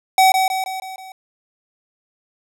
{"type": "tone with echo", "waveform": "square", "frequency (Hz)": 758, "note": "F#5", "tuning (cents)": 42, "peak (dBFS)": -10, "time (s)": [0.18, 0.32], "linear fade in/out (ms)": 2, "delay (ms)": 160, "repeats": 5, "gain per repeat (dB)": -5, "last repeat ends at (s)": 1.12, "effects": []}